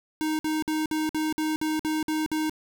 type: tone bursts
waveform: square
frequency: 311.1 Hz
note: D#4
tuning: in tune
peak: -25 dBFS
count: 10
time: 0.21-2.496 s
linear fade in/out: 0 ms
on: 180 ms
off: 54 ms
effects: none